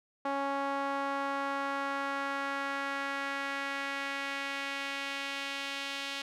sawtooth tone with band-pass filter sweep, 277.2 Hz, C#4, in tune, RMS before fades -35 dBFS, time 0.25-6.22 s, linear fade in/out 5 ms, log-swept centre 910 to 3200 Hz, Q 1.5, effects none

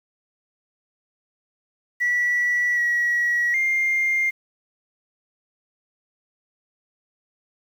sine tone with pitch steps, 1949 / 1919 / 2110 Hz, B6 / A#6 / C7, -23 / +50 / +14 cents, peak -17 dBFS, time 2-4.31 s, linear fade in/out 20 ms, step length 770 ms, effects tanh soft clip ceiling -15 dBFS + 8-bit

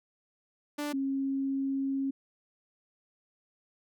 sawtooth / sine tone pair in turn, 293.7 / 271.6 Hz, D4 / C#4, 0 / -35 cents, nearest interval minor second, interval 135 cents, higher first, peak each -28 dBFS, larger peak neither, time 0.78-0.93 / 0.93-2.11 s, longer second, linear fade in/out 10 ms, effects none

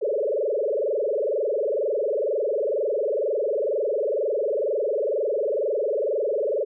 sine tone with frequency modulation, 500 Hz, B4, 21 cents sharp, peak -21 dBFS, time 0.01-6.65 s, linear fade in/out 20 ms, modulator 22.1 Hz, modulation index 4.2, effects none

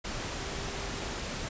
sine tone in noise, 395.9 Hz, G4, 17 cents sharp, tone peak -46 dBFS, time 0.39-1.15 s, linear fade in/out 10 ms, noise pink, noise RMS -36 dBFS, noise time 0.04-1.49 s, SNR -13 dB, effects resampled to 16000 Hz

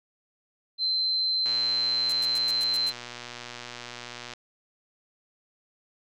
sine tone, 4093 Hz, C8, 39 cents flat, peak -23 dBFS, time 0.78-2.93 s, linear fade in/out 50 ms
click train, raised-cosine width 0.2 ms, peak -21 dBFS, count 349, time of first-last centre 1.46-4.336 s, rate 121 Hz
blue noise bursts, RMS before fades -34 dBFS, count 7, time 2.09-2.9 s, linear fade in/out 5 ms, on 36 ms, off 93 ms
effects low-pass 10000 Hz 12 dB/octave

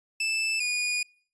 sawtooth tone pair in turn, 2637 / 2452 Hz, E7 / D#7, 0 / -26 cents, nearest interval minor second, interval 126 cents, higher first, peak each -22 dBFS, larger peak neither, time 0.2-0.6 / 0.6-1.03 s, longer second, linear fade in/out 5 ms, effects noise-tail reverb RT60 0.5 s tail -26 dB re dry + resampled to 22050 Hz

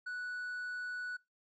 triangle tone, 1478 Hz, F#6, 2 cents flat, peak -36 dBFS, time 0.06-1.17 s, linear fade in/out 10 ms, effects noise-tail reverb RT60 0.2 s tail -22 dB re dry + resampled to 16000 Hz

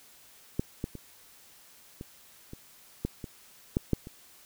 clicks, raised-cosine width 3 ms, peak -14 / -18 / -27 / -26 / -28 / -16 / -24 / -12 / -11 / -29 dBFS, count 10, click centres 0.595 / 0.841 / 0.953 / 2.011 / 2.534 / 3.05 / 3.242 / 3.769 / 3.933 / 4.071 s, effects white hiss -56 dBFS RMS until 4.45 s

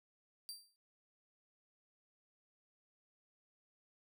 sawtooth tone with exponential decay, 4700 Hz, D8, 1 cent sharp, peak -39 dBFS, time 0.49-0.76 s, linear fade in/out 0 ms, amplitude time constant 57 ms, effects noise-tail reverb RT60 0.1 s tail -21 dB re dry

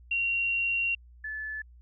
sine tone pair in turn, 2752 / 1733.7 Hz, F7 / A6, -26 / -26 cents, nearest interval minor sixth, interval 800 cents, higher first, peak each -25 / -33 dBFS, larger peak first, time 0.11-0.95 / 1.24-1.62 s, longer first, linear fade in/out 5 ms, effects added 60 Hz sine -50 dBFS peak until 1.81 s

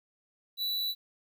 square tone, 3951 Hz, B7, in tune, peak -30 dBFS, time 0.57-0.95 s, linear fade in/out 50 ms, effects 11-bit

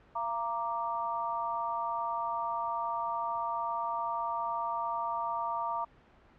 sine chord, Bb major, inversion second, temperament equal with one note detuned, 682.9 / 932.3 / 1174.7 Hz, F5 / Bb5 / D6, -39 / 0 / 0 cents, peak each -38 / -33 / -35 dBFS, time 0.15-5.85 s, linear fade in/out 10 ms, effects pink hiss -60 dBFS RMS until 6.38 s + low-pass 2000 Hz 12 dB/octave

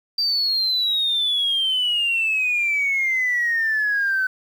sine exponential sweep, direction down, 4699 to 1512 Hz, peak -17 dBFS, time 0.18-4.27 s, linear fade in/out 5 ms, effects tanh soft clip ceiling -14 dBFS + 8-bit

